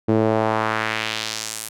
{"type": "tone with band-pass filter sweep", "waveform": "sawtooth", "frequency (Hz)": 110, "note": "A2", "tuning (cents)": 0, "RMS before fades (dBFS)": -22, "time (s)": [0.08, 1.69], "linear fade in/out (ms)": 10, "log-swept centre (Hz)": [340, 11000], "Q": 1.4, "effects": []}